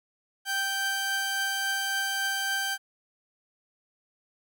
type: tone pair together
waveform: sawtooth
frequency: 784 / 1564.4 Hz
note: G5 / G6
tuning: 0 / -4 cents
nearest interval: octave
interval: 1196 cents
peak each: -31 / -24 dBFS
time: 0.45-2.78 s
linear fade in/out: 50 ms
effects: none